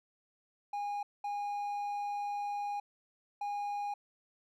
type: tone bursts at uneven times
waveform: triangle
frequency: 818 Hz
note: G#5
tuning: 26 cents flat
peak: -32 dBFS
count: 3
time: 0.73-1.03 / 1.24-2.8 / 3.41-3.94 s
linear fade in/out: 5 ms
effects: none